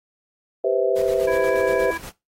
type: chord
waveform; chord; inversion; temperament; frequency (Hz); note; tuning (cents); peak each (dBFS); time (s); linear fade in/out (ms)
sine; C major seventh; second; just; 392.4 / 490.5 / 523.3 / 654.1; G4 / B4 / C5 / E5; +2 / -12 / 0 / -14; -23; 0.64-1.91; 5
type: noise with tremolo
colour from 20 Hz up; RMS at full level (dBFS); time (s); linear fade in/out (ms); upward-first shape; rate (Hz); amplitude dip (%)
pink; -37; 0.96-2.11; 5; square; 8.4; 50
type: harmonic tone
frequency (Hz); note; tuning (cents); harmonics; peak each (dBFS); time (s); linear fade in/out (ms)
331.5; E4; +10; 1 / 3 / 5 / 7; -34 / -31 / -28 / -34; 1.27-1.98; 10
effects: noise-tail reverb RT60 0.2 s tail -18 dB re dry + AAC 48 kbps